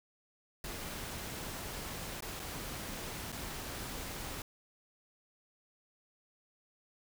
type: noise with dropouts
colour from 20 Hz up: pink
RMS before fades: -42 dBFS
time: 0.64-4.42 s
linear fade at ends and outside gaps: 2 ms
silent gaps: 2.206-2.223 / 2.395-2.399 / 3.32-3.325 s
effects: none